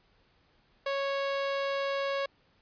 sawtooth tone, 553 Hz, C#5, 4 cents flat, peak -25 dBFS, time 0.86-2.26 s, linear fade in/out 5 ms, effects pink hiss -67 dBFS RMS until 2.61 s + resampled to 11025 Hz

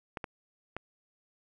clicks, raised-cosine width 0.5 ms, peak -21 dBFS, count 3, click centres 0.172 / 0.242 / 0.766 s, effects none

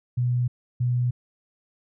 sine tone pair in turn, 123.1 / 123.1 Hz, B2 / B2, -5 / -5 cents, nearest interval unison, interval 0 cents, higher neither, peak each -20 dBFS, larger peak neither, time 0.17-0.48 / 0.8-1.11 s, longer neither, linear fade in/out 10 ms, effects none

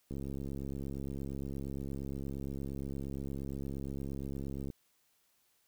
click train, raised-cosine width 3 ms, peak -28 dBFS, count 316, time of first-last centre 0.11-4.702 s, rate 68.6 Hz, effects white hiss -73 dBFS RMS until 5.67 s

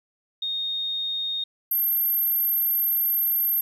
sine tone pair in turn, 3700 / 12623 Hz, A#7 / G9, -14 / +11 cents, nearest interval octave + major sixth, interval 2125 cents, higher second, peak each -25 / -20 dBFS, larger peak second, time 0.42-1.44 / 1.71-3.61 s, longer second, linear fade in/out 5 ms, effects 10-bit

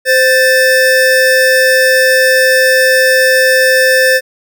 square tone pair together, 518.4 / 1764 Hz, C5 / A6, -16 / +4 cents, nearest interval octave + major sixth, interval 2120 cents, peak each -10 dBFS, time 0.05-4.21 s, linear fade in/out 50 ms, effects none

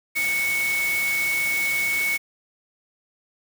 sine tone in noise, 2217 Hz, C#7, in tune, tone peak -21 dBFS, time 0.15-2.18 s, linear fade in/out 20 ms, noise white, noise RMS -31 dBFS, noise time 0.15-2.18 s, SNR +7 dB, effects none

